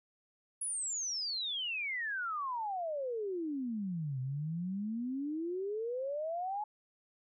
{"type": "exponential two-way sweep", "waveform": "sine", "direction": "down then up", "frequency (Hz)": [10548, 126.6, 856], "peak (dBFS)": -34, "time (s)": [0.61, 6.64], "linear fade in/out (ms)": 5, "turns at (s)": 4.2, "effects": []}